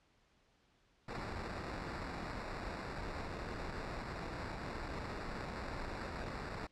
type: noise with sample-and-hold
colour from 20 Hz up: pink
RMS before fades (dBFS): -43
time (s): 1.08-6.67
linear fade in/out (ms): 5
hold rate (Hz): 3150
effects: pink hiss -72 dBFS RMS until 6.71 s + low-pass 5000 Hz 12 dB/octave